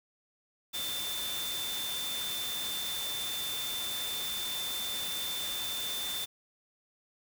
sine tone in noise, 3551 Hz, A7, 15 cents sharp, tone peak -35 dBFS, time 0.73-6.26 s, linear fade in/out 20 ms, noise white, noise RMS -38 dBFS, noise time 0.73-6.26 s, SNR 0 dB, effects none

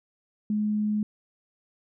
sine tone, 211.1 Hz, G#3, 29 cents sharp, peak -23 dBFS, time 0.5-1.03 s, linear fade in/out 2 ms, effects none

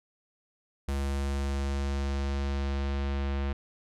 square tone with low-pass filter sweep, 69.3 Hz, C#2, in tune, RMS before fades -30 dBFS, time 0.88-3.53 s, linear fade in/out 5 ms, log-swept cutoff 11000 to 3000 Hz, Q 1, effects none

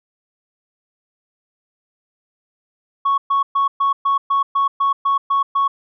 sine tone bursts, 1108.7 Hz, C#6, in tune, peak -12 dBFS, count 11, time 3.05-5.68 s, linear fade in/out 10 ms, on 130 ms, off 120 ms, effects tanh soft clip ceiling -11 dBFS

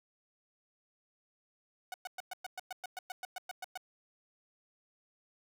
sawtooth tone bursts, 739 Hz, F#5, 2 cents flat, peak -35 dBFS, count 15, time 1.92-3.775 s, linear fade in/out 2 ms, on 21 ms, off 110 ms, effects none

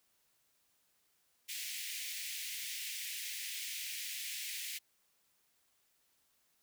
pink high-pass noise, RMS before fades -42 dBFS, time 1.48-4.79 s, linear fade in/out 20 ms, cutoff 2000 Hz, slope 48 dB/octave, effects white hiss -75 dBFS RMS until 6.62 s

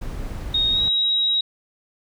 brown noise, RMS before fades -30 dBFS, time 0.01-0.89 s, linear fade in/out 10 ms
sine tone with pitch glide, 3729 to 3827 Hz, A#7 to A#7, 0 to +45 cents, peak -17 dBFS, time 0.54-1.41 s, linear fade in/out 5 ms, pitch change +45 cents, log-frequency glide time 0.71-0.82 s
effects none

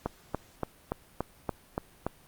click train, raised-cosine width 1 ms, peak -15 dBFS, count 8, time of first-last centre 0.06-2.066 s, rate 3.49 Hz, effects pink hiss -58 dBFS RMS until 2.27 s + Opus 48 kbps

